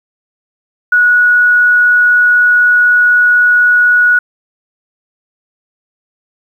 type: tone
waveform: sine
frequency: 1462 Hz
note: F#6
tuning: 21 cents flat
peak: -5 dBFS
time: 0.92-4.19 s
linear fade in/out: 5 ms
effects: 7-bit